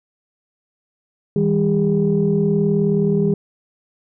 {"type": "tone cluster", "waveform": "sine", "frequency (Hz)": [161.4, 200.5, 405.3], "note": ["E3", "G3", "G#4"], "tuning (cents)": [-36, 39, -42], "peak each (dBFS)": -18, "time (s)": [1.36, 3.34], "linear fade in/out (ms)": 2, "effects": ["tanh soft clip ceiling -6 dBFS"]}